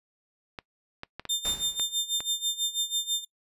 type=clicks; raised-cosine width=0.3 ms; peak=-20 dBFS; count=6; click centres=0.588 / 1.034 / 1.196 / 1.253 / 1.797 / 2.205 s
type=tone with tremolo; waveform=sawtooth; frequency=3600 Hz; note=A7; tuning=39 cents sharp; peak=-21 dBFS; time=1.29-3.25 s; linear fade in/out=10 ms; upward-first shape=sine; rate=6.1 Hz; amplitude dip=85%
type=noise with exponential decay; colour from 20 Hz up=pink; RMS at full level=-36 dBFS; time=1.45-2.01 s; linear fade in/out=0 ms; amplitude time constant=120 ms
effects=noise-tail reverb RT60 0.1 s tail -23 dB re dry + resampled to 32000 Hz